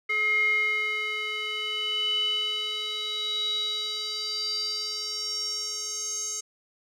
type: tone with band-pass filter sweep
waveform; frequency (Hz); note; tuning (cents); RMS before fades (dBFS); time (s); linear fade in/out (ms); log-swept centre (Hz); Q
square; 426.8; G#4; +47; -29; 0.09-6.41; 10; 2000 to 6700; 9.3
effects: none